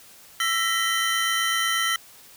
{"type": "tone cluster", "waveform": "square", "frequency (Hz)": [1337, 1884, 1992, 3087], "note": ["E6", "A#6", "B6", "G7"], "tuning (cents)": [24, 18, 14, -27], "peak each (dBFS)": [-27, -29, -29, -27], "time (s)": [0.4, 1.96], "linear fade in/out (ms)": 2, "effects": ["white hiss -49 dBFS RMS until 2.36 s"]}